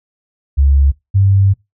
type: tone pair in turn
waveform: sine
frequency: 69.3 / 98 Hz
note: C#2 / G2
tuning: 0 / 0 cents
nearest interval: tritone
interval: 600 cents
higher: second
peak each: -7 dBFS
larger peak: neither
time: 0.57-0.92 / 1.14-1.54 s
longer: second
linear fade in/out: 20 ms
effects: noise-tail reverb RT60 0.2 s tail -22 dB re dry